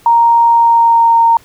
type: tone with pitch glide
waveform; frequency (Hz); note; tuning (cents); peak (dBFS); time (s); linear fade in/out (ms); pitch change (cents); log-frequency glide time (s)
sine; 932.3 to 922.1; A#5 to A#5; 0 to -19; -5; 0.06-1.37; 2; -19; 0.47-1.2
effects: pink hiss -45 dBFS RMS until 1.44 s